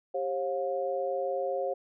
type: tone cluster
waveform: sine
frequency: 394 / 539 / 711 Hz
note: G4 / C#5 / F5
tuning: +9 / -49 / +31 cents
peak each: -35 / -30 / -35 dBFS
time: 0.14-1.74 s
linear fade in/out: 10 ms
effects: none